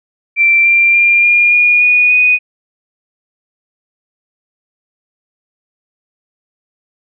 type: tone with pitch steps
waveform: sine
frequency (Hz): 2349 / 2371 / 2393 / 2415 / 2437 / 2460 / 2483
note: D7 / D7 / D7 / D7 / D#7 / D#7 / D#7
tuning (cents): 0 / +16 / +32 / +48 / -37 / -20 / -4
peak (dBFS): -6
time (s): 0.36-2.39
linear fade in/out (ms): 50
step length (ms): 290
effects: none